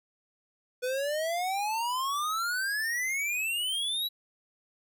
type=exponential sweep; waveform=square; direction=up; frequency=492 to 3951 Hz; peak=-29 dBFS; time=0.82-4.09 s; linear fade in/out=20 ms; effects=none